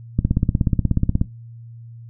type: click train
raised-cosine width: 5 ms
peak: -4 dBFS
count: 18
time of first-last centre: 0.19-1.214 s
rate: 16.6 Hz
effects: noise-tail reverb RT60 0.2 s tail -17 dB re dry + added 116 Hz sine -36 dBFS peak until 2.09 s